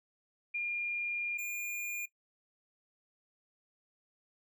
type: tone pair in turn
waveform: sine / square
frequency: 2410 / 2420 Hz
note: D7 / D#7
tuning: +44 / -49 cents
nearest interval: unison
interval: 7 cents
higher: second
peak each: -32 / -36 dBFS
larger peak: first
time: 0.54-1.38 / 1.38-2.06 s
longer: first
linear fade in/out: 10 ms
effects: noise-tail reverb RT60 0.1 s tail -18 dB re dry